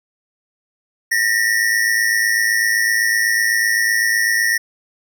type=tone pair together; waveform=square; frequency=1814 / 1921.9 Hz; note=A#6 / B6; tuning=-48 / -48 cents; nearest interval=minor second; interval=100 cents; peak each=-18 dBFS; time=1.11-4.58 s; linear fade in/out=10 ms; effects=none